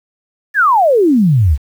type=exponential sweep; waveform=sine; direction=down; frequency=1800 to 64 Hz; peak=-7 dBFS; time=0.54-1.58 s; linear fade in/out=50 ms; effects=7-bit